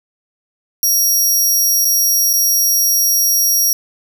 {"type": "tone with dropouts", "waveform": "20% pulse", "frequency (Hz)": 5660, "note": "F8", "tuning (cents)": 22, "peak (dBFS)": -6, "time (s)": [0.83, 3.73], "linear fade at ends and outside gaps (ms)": 1, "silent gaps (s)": [[1.847, 1.852], [2.331, 2.336]], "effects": []}